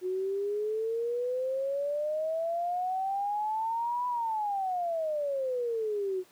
sine exponential two-way sweep, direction up then down, 363 to 993 to 363 Hz, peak -28 dBFS, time 0.01-6.24 s, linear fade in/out 50 ms, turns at 4.07 s, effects pink hiss -60 dBFS RMS until 6.31 s + high-pass 200 Hz 12 dB/octave

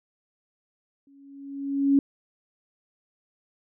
sine tone with exponential growth, 277.9 Hz, C#4, 4 cents sharp, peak -14 dBFS, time 1.07-1.99 s, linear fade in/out 2 ms, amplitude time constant 200 ms, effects none

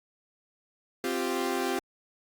sawtooth chord, C suspended fourth, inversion none, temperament equal, 261.6 / 349.2 / 392 Hz, C4 / F4 / G4, 0 / 0 / 0 cents, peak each -29 / -28 / -28 dBFS, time 1.04-1.79 s, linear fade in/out 2 ms, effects Opus 48 kbps

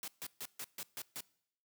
white noise bursts, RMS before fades -43 dBFS, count 7, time 0.03-1.206 s, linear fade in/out 0 ms, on 48 ms, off 140 ms, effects noise-tail reverb RT60 0.7 s tail -23 dB re dry + high-pass 100 Hz 12 dB/octave

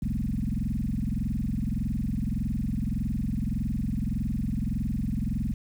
sine tone with frequency modulation, 130.2 Hz, C3, 8 cents flat, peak -25 dBFS, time 0.02-5.54 s, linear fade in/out 5 ms, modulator 21.7 Hz, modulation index 5.1, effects 9-bit

